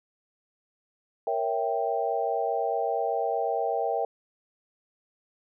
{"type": "chord", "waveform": "sine", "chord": "A# diminished seventh", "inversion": "none", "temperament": "equal", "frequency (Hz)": [466.2, 554.4, 659.3, 784], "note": ["A#4", "C#5", "E5", "G5"], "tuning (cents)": [0, 0, 0, 0], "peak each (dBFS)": [-30, -33, -30, -29], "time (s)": [1.27, 4.05], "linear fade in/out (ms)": 2, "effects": []}